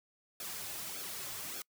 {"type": "noise with flanger", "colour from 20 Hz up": "white", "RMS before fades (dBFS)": -42, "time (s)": [0.4, 1.62], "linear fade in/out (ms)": 2, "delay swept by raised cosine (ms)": [1, 4.4], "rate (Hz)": 1.7, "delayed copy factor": -0.7, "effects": ["noise-tail reverb RT60 0.1 s tail -26 dB re dry"]}